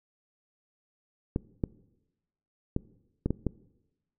clicks, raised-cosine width 3 ms, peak -14 dBFS, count 6, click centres 1.361 / 1.638 / 2.764 / 3.26 / 3.306 / 3.467 s, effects noise-tail reverb RT60 1.0 s tail -21 dB re dry

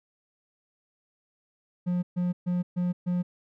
triangle tone bursts, 178 Hz, F3, 33 cents sharp, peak -22 dBFS, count 5, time 1.86-3.23 s, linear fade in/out 20 ms, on 170 ms, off 130 ms, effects none

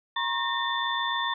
sine tone cluster, 950 / 1077 / 1826 / 3537 Hz, A#5 / C6 / A#6 / A7, +33 / +50 / -36 / +8 cents, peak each -31 dBFS, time 0.16-1.34 s, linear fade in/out 5 ms, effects none

